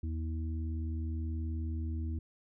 harmonic tone, 80.1 Hz, E2, 49 cents flat, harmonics 1 / 3 / 4, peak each -33 / -44 / -46 dBFS, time 0.03-2.19 s, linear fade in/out 5 ms, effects none

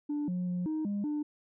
sine tone with pitch steps, 293.9 / 179.9 / 178.6 / 311.9 / 203.1 / 297.7 Hz, D4 / F#3 / F3 / D#4 / G#3 / D4, +1 / -48 / +39 / +4 / -38 / +24 cents, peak -28 dBFS, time 0.09-1.23 s, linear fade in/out 10 ms, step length 190 ms, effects tanh soft clip ceiling -28 dBFS

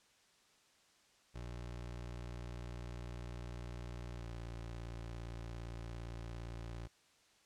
25% pulse tone with pitch glide, 60 to 57.49 Hz, B1 to A#1, -49 to -23 cents, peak -40 dBFS, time 1.34-6.88 s, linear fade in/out 20 ms, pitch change -74 cents, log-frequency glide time 4.16-4.25 s, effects white hiss -69 dBFS RMS until 7.45 s + low-pass 7000 Hz 12 dB/octave

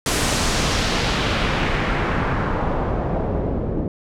pink noise with low-pass filter sweep, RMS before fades -21 dBFS, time 0.06-3.88 s, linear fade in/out 2 ms, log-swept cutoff 10000 to 380 Hz, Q 1.1, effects none

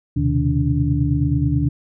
sine tone cluster, 76.1 / 124.5 / 133.8 / 153.6 / 288.7 Hz, D#2 / B2 / C3 / D#3 / D4, -38 / +14 / +39 / -22 / -30 cents, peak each -22 dBFS, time 0.16-1.69 s, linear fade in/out 10 ms, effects none

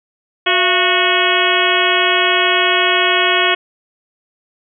harmonic tone with a mistuned harmonic, 366.2 Hz, F#4, 18 cents flat, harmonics 1 / 2 / 3 / 4 / 5 / 6 / 7 / 8 / 9, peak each -20 / -20 / -20 / -20 / -20 / -20 / -20 / -20 / -20 dBFS, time 0.46-3.55 s, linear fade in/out 10 ms, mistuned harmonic 2, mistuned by -110 cents, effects none

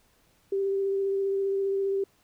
sine tone with vibrato, 392 Hz, G4, in tune, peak -24 dBFS, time 0.52-2.04 s, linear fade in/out 5 ms, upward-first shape sine, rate 15 Hz, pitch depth 13 cents each way, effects pink hiss -65 dBFS RMS until 2.23 s

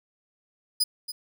sawtooth tone with echo, 4978 Hz, D#8, in tune, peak -17 dBFS, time 0.8-0.84 s, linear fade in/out 10 ms, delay 280 ms, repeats 1, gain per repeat -12 dB, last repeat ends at 1.12 s, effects none

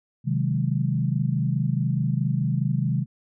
sine chord, Ab dominant seventh, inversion first, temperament equal, 130.81 / 155.56 / 185 / 207.7 Hz, C3 / Eb3 / Gb3 / Ab3, 0 / 0 / 0 / 0 cents, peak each -24 / -25 / -30 / -30 dBFS, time 0.24-3.06 s, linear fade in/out 50 ms, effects none

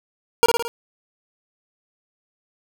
25% pulse tone with echo, 468.9 Hz, A#4, 10 cents sharp, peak -7 dBFS, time 0.43-0.46 s, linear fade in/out 0 ms, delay 55 ms, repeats 4, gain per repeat -4 dB, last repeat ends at 0.68 s, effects none

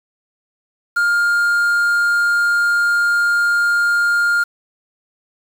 triangle tone with quantisation, 1408 Hz, F6, 14 cents sharp, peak -11 dBFS, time 0.96-4.44 s, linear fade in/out 10 ms, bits 6, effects none

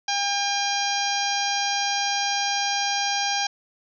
harmonic tone, 804 Hz, G5, 44 cents sharp, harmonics 1 / 2 / 3 / 4 / 5 / 6 / 7 / 8, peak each -26 / -31 / -32 / -31 / -33 / -31 / -30 / -36 dBFS, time 0.08-3.47 s, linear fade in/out 5 ms, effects none

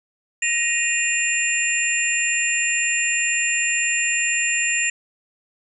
sine tone cluster, 1876 / 2475 / 2762 / 7200 Hz, A#6 / D#7 / F7 / A8, +11 / -10 / -20 / +39 cents, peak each -24 dBFS, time 0.42-4.9 s, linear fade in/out 5 ms, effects none

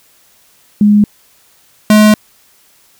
sine / square tone pair in turn, 207.6 / 212.7 Hz, G#3 / G#3, 0 / +42 cents, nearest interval unison, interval 42 cents, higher second, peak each -4 dBFS, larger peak neither, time 0.81-1.04 / 1.9-2.14 s, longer second, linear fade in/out 2 ms, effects white hiss -49 dBFS RMS until 2.99 s

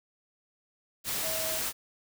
sine tone in noise, 641 Hz, E5, 49 cents flat, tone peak -36 dBFS, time 1.21-1.61 s, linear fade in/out 50 ms, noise white, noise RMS -32 dBFS, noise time 1.04-1.73 s, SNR -7 dB, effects none

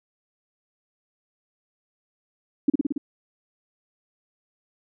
sine tone with echo, 285.9 Hz, D4, 46 cents flat, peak -13 dBFS, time 2.68-2.7 s, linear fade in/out 5 ms, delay 56 ms, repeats 5, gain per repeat -2 dB, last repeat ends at 2.98 s, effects none

